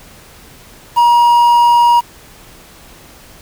triangle tone with quantisation, 952 Hz, A#5, 36 cents sharp, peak -4 dBFS, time 0.96-2.01 s, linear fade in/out 20 ms, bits 5, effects pink hiss -40 dBFS RMS until 3.41 s

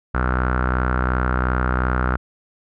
sawtooth tone with low-pass filter, 62.8 Hz, B1, 30 cents sharp, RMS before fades -20 dBFS, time 0.14-2.17 s, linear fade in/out 10 ms, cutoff 1400 Hz, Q 6.7, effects none

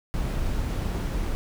brown noise, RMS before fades -27 dBFS, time 0.14-1.35 s, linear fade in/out 0 ms, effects none

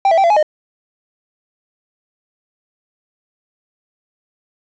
triangle tone with pitch steps, 785 / 658 / 778 / 679 / 839 / 612 Hz, G5 / E5 / G5 / F5 / G#5 / D#5, +2 / -3 / -13 / -49 / +17 / -29 cents, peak -7 dBFS, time 0.05-0.428 s, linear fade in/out 2 ms, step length 63 ms, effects resampled to 16000 Hz + 7-bit

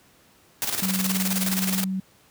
white noise with tremolo, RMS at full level -25 dBFS, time 0.62-1.84 s, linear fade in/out 0 ms, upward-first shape square, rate 19 Hz, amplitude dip 60%
sine tone, 189.4 Hz, F#3, 41 cents sharp, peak -24 dBFS, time 0.82-2 s, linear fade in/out 5 ms
effects pink hiss -57 dBFS RMS until 2.3 s + high-pass 80 Hz 12 dB/octave

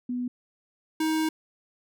sine / square tone pair in turn, 246.9 / 315.7 Hz, B3 / D#4, 0 / +25 cents, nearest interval major third, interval 425 cents, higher second, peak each -27 / -24 dBFS, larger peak second, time 0.09-0.28 / 1-1.29 s, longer second, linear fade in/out 5 ms, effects none

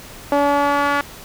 sawtooth tone with band-pass filter sweep, 285.6 Hz, D4, 48 cents flat, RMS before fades -17 dBFS, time 0.32-1.01 s, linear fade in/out 2 ms, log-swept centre 690 to 1400 Hz, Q 1.7, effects pink hiss -38 dBFS RMS until 1.24 s

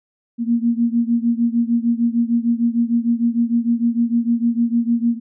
sine beating tone pair, 232.2 / 238.8 Hz, A#3 / A#3, -7 / +42 cents, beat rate 6.6 Hz, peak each -17 / -19 dBFS, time 0.38-5.2 s, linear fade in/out 50 ms, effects none

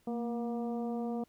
harmonic tone with a mistuned harmonic, 237.6 Hz, A#3, 33 cents sharp, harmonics 1 / 2 / 3 / 4 / 5, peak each -34 / -39 / -42 / -52 / -55 dBFS, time 0.07-1.24 s, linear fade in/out 5 ms, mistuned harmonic 1, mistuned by -42 cents, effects pink hiss -70 dBFS RMS until 1.28 s

